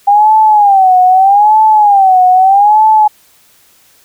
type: tone with vibrato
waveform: sine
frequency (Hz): 799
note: G5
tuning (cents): +33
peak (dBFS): -3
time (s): 0.07-3.08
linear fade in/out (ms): 10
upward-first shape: sine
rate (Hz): 0.8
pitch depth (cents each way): 150
effects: white hiss -47 dBFS RMS until 4.04 s